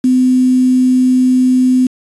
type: tone with quantisation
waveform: sine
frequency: 254.5 Hz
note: C4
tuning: 48 cents flat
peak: -7 dBFS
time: 0.04-1.87 s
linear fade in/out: 5 ms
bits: 5
effects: resampled to 22050 Hz